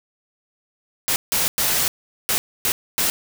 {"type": "noise bursts at uneven times", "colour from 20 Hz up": "white", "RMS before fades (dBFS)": -20, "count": 6, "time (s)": [[1.08, 1.16], [1.32, 1.48], [1.58, 1.88], [2.29, 2.38], [2.65, 2.72], [2.98, 3.1]], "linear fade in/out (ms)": 0, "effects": []}